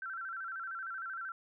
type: tone with vibrato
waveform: sine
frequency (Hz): 1450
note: F#6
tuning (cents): -35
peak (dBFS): -38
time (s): 0.02-1.32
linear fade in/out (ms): 2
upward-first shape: square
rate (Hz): 13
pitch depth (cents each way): 110
effects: none